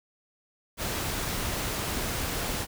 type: noise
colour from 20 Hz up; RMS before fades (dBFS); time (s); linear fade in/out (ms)
pink; -31; 0.77-2.67; 50
effects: none